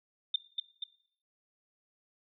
sine tone with echo, 3594 Hz, A7, 36 cents sharp, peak -25 dBFS, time 0.34-0.36 s, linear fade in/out 5 ms, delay 240 ms, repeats 2, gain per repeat -4 dB, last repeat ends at 0.84 s, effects noise-tail reverb RT60 0.6 s tail -17 dB re dry

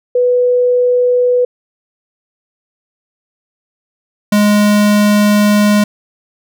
sine / square tone pair in turn, 493.9 / 207.7 Hz, B4 / G#3, 0 / 0 cents, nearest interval octave + minor third, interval 1500 cents, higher first, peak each -8 dBFS, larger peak neither, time 0.15-1.45 / 4.32-5.84 s, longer second, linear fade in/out 5 ms, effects none

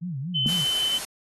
sine tone with vibrato, 154.5 Hz, D#3, 12 cents flat, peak -28 dBFS, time 0.01-0.65 s, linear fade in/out 20 ms, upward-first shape sine, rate 4.2 Hz, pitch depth 290 cents each way
sine tone, 3051 Hz, G7, 48 cents flat, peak -22 dBFS, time 0.34-0.99 s, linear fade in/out 20 ms
sine tone with exponential decay, 223.4 Hz, A3, 27 cents sharp, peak -18 dBFS, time 0.46-0.53 s, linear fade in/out 0 ms, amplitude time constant 15 ms
white noise, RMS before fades -33 dBFS, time 0.48-1.05 s, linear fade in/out 5 ms
effects AAC 32 kbps

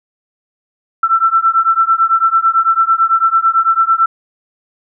sine beating tone pair, 1334 / 1343 Hz, E6 / E6, +20 / +32 cents, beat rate 9 Hz, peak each -12 dBFS, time 1.03-4.06 s, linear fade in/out 5 ms, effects none

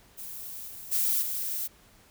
violet noise with level steps, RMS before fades -40 / -43 / -26 / -32 dBFS, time 0.17-1.68 s, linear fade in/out 20 ms, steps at 0.67 / 0.91 / 1.21 s, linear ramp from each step 20 ms, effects pink hiss -58 dBFS RMS until 2.1 s

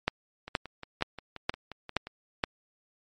two click trains, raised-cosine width 0.3 ms, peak -9 / -24 dBFS, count 6 / 10, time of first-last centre 0.08-2.438 / 0.48-2.07 s, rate 2.12 / 5.66 Hz, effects MP3 48 kbps

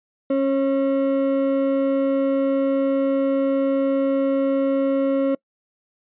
triangle ring-modulated tone, 408.5 Hz, G#4, 29 cents flat, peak -12 dBFS, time 0.3-5.35 s, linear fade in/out 5 ms, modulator 135 Hz, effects noise-tail reverb RT60 0.1 s tail -26 dB re dry + resampled to 8000 Hz

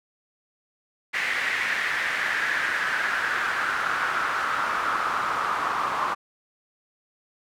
pink noise with band-pass filter sweep, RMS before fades -26 dBFS, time 1.13-6.15 s, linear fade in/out 20 ms, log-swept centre 2000 to 1100 Hz, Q 4.3, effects none

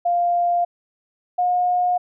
sine tone pair in turn, 698.5 / 718.1 Hz, F5 / F5, 0 / +48 cents, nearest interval unison, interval 48 cents, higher second, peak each -16 / -16 dBFS, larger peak neither, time 0.05-0.65 / 1.38-1.98 s, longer neither, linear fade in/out 10 ms, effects none

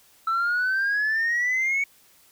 sine exponential sweep, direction up, 1318.5 to 2241 Hz, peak -19 dBFS, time 0.27-1.84 s, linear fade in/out 5 ms, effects tanh soft clip ceiling -19 dBFS + white hiss -57 dBFS RMS until 2.31 s

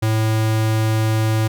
square tone, 110 Hz, A2, in tune, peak -16 dBFS, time 0.02-1.48 s, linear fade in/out 10 ms, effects none

